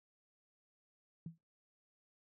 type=tone with exponential decay; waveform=sine; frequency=164.81 Hz; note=E3; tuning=in tune; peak=-39 dBFS; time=1.26-1.38 s; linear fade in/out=2 ms; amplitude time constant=26 ms; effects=noise-tail reverb RT60 0.3 s tail -25 dB re dry + high-pass 60 Hz 12 dB/octave